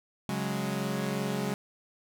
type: chord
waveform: sawtooth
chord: C# suspended fourth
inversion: none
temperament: equal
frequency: 138.59 / 185 / 207.7 Hz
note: C#3 / F#3 / G#3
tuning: 0 / 0 / 0 cents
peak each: -31 / -30 / -29 dBFS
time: 0.29-1.54 s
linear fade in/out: 0 ms
effects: none